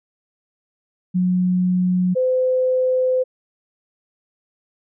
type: tone pair in turn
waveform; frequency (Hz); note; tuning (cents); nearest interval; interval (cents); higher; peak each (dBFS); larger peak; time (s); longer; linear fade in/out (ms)
sine; 181.7 / 511.9; F#3 / C5; -31 / -38; octave + tritone; 1793; second; -15; neither; 1.14-2.15 / 2.15-3.24; second; 20
effects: none